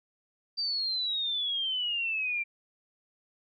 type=exponential sweep; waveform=sine; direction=down; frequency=4699 to 2349 Hz; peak=-28 dBFS; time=0.57-2.44 s; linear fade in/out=20 ms; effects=none